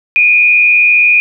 sine tone with frequency modulation, 2446 Hz, D#7, 30 cents flat, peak -5 dBFS, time 0.16-1.2 s, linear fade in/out 0 ms, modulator 95.2 Hz, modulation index 0.68, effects none

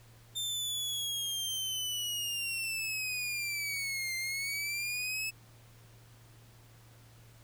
sawtooth linear two-way sweep, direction down then up, 3598 to 2087 to 2615 Hz, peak -30 dBFS, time 0.35-5.31 s, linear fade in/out 20 ms, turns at 4.16 s, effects added 115 Hz sine -56 dBFS peak until 7.43 s + pink hiss -61 dBFS RMS until 7.43 s

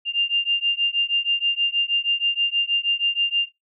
sine beating tone pair, 2794 / 2800.3 Hz, F7 / F7, 0 / +4 cents, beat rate 6.3 Hz, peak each -22 dBFS, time 0.05-3.49 s, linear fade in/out 50 ms, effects noise-tail reverb RT60 0.2 s tail -23 dB re dry

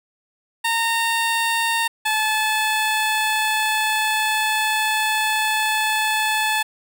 15% pulse tone pair in turn, 918 / 866.5 Hz, A#5 / A5, -27 / -27 cents, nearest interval minor second, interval 100 cents, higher first, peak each -12 dBFS, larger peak neither, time 0.64-1.88 / 2.05-6.63 s, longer second, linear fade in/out 10 ms, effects none

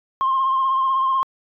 sine tone with vibrato, 1062 Hz, C6, 25 cents sharp, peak -15 dBFS, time 0.21-1.23 s, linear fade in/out 0 ms, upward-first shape triangle, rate 16 Hz, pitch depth 36 cents each way, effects tanh soft clip ceiling -13 dBFS

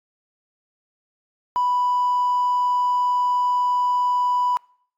sine tone with hard clipping, 987.8 Hz, B5, in tune, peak -18 dBFS, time 1.56-4.57 s, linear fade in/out 0 ms, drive 1 dB, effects noise-tail reverb RT60 0.6 s tail -26 dB re dry + AAC 64 kbps

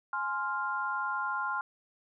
sine chord, F minor, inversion first, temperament just, 838.1 / 1047.7 / 1396.9 Hz, Ab5 / C6 / F6, +16 / +2 / 0 cents, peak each -37 / -34 / -33 dBFS, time 0.13-1.61 s, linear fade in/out 2 ms, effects none

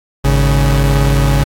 40% pulse tone pair together, 52.14 / 138.59 Hz, G#1 / C#3, +8 / 0 cents, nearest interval octave + perfect fourth, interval 1692 cents, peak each -11 dBFS, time 0.24-1.44 s, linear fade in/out 10 ms, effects AAC 64 kbps

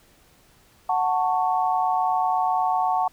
sine chord, F# minor, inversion none, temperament just, 740 / 888 / 1110 Hz, F#5 / A5 / C#6, 0 / +16 / +2 cents, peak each -22 / -24 / -27 dBFS, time 0.89-3.08 s, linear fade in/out 5 ms, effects pink hiss -57 dBFS RMS until 3.12 s

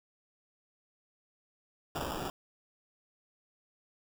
white noise with sample-and-hold, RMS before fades -37 dBFS, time 1.95-2.3 s, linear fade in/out 2 ms, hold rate 2100 Hz, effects none

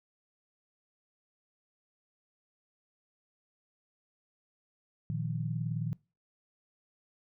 sine chord, Bb suspended fourth, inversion none, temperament just, 116.54 / 155.39 / 174.81 Hz, Bb2 / Eb3 / F3, 0 / -2 / +2 cents, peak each -35 / -34 / -39 dBFS, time 5.1-5.93 s, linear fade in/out 0 ms, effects noise-tail reverb RT60 0.3 s tail -23 dB re dry

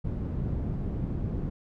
white low-pass noise, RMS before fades -31 dBFS, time 0.04-1.5 s, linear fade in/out 10 ms, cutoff 150 Hz, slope 12 dB/octave, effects none

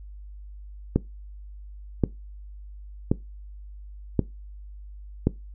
click train, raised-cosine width 3 ms, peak -6 dBFS, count 5, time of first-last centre 0.96-5.27 s, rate 0.928 Hz, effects noise-tail reverb RT60 0.2 s tail -19 dB re dry + added 50 Hz sine -39 dBFS peak until 5.54 s

